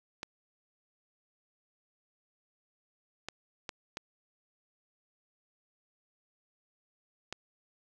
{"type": "clicks", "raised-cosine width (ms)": 0.2, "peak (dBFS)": -20, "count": 5, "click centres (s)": [0.231, 3.286, 3.692, 3.971, 7.326], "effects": []}